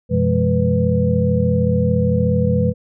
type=tone cluster; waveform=sine; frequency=91.6 / 125.1 / 170 / 207.3 / 494.9 Hz; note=F#2 / B2 / F3 / G#3 / B4; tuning=-17 / +23 / -46 / -3 / +4 cents; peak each=-20 dBFS; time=0.09-2.74 s; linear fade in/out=50 ms; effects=none